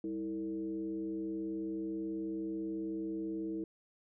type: tone with frequency modulation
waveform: sine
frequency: 324.1 Hz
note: E4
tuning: 29 cents flat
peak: -35 dBFS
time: 0.04-3.64 s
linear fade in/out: 2 ms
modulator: 126 Hz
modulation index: 0.66
effects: none